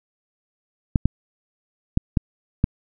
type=clicks; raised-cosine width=5 ms; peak=-4 dBFS; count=5; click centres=0.958 / 1.056 / 1.974 / 2.172 / 2.641 s; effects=none